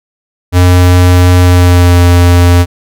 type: tone with pitch glide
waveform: square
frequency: 89.7 to 87.85 Hz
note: F2 to F2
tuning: +47 to +11 cents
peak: -3 dBFS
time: 0.52-2.66 s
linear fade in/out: 50 ms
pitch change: -36 cents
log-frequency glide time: 1.4-2 s
effects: none